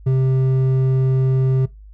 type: tone with hard clipping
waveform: sine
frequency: 131.3 Hz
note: C3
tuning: 6 cents sharp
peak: -15 dBFS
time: 0.06-1.66 s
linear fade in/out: 10 ms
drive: 6 dB
effects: noise-tail reverb RT60 0.2 s tail -20 dB re dry + added 51 Hz sine -38 dBFS peak until 1.93 s